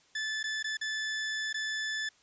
sawtooth tone with dropouts, 1743 Hz, A6, 17 cents flat, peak -28 dBFS, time 0.15-2.09 s, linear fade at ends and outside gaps 5 ms, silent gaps 0.43-0.439 / 0.628-0.642 / 0.771-0.812 / 1.529-1.542 s, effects white hiss -64 dBFS RMS until 2.22 s + resampled to 16000 Hz

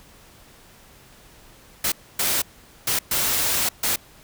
white noise bursts at uneven times, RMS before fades -22 dBFS, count 5, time 1.84-1.92 / 2.19-2.42 / 2.87-2.99 / 3.11-3.69 / 3.83-3.96 s, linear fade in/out 5 ms, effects pink hiss -50 dBFS RMS until 4.23 s

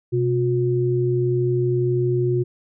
sine tone pair together, 127.1 / 359.5 Hz, C3 / F#4, -50 / -50 cents, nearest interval octave + tritone, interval 1800 cents, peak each -20 dBFS, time 0.12-2.44 s, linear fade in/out 20 ms, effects none

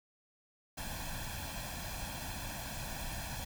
pink noise with comb filter, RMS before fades -41 dBFS, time 0.77-3.45 s, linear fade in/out 10 ms, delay 1.2 ms, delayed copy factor +0.75, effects none

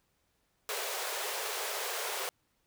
pink high-pass noise, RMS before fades -36 dBFS, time 0.69-2.29 s, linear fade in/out 0 ms, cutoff 390 Hz, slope 96 dB/octave, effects pink hiss -75 dBFS RMS until 2.66 s

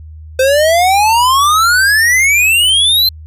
square exponential sweep, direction up, 512 to 4166 Hz, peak -8 dBFS, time 0.39-3.09 s, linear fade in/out 5 ms, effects added 78 Hz sine -29 dBFS peak until 3.26 s + resampled to 32000 Hz

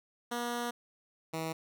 10% pulse tone pair in turn, 239.6 / 161.17 Hz, A#3 / E3, +48 / -39 cents, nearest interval perfect fifth, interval 687 cents, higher first, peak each -25 / -26 dBFS, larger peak first, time 0.31-0.71 / 1.33-1.53 s, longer first, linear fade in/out 10 ms, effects none

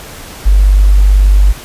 sine tone, 49 Hz, G1, in tune, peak -3 dBFS, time 0.45-1.53 s, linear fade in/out 20 ms, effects pink hiss -30 dBFS RMS until 1.64 s + resampled to 32000 Hz

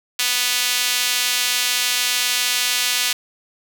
sawtooth tone with high-pass filter, 246.9 Hz, B3, in tune, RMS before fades -20 dBFS, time 0.19-3.13 s, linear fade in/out 5 ms, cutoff 3000 Hz, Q 1, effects none

